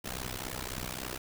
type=noise with amplitude modulation; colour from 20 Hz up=pink; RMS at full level=-34 dBFS; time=0.04-1.18 s; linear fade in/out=10 ms; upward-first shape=sine; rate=63.6 Hz; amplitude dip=100%; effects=none